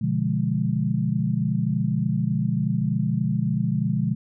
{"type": "chord", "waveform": "sine", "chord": "B diminished seventh", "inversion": "none", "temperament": "equal", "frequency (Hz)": [123.47, 146.83, 174.61, 207.7], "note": ["B2", "D3", "F3", "Ab3"], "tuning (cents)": [0, 0, 0, 0], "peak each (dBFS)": -26, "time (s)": [0.01, 4.15], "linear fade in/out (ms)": 10, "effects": []}